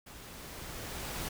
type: noise with level ramp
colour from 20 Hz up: pink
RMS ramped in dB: -50 to -37 dBFS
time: 0.06-1.29 s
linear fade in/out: 10 ms
effects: none